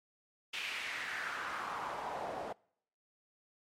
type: noise with band-pass filter sweep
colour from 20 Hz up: pink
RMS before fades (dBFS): -40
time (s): 0.53-2.53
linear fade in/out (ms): 10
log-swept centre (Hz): 2800 to 590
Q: 2.8
effects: noise-tail reverb RT60 0.7 s tail -26 dB re dry + MP3 64 kbps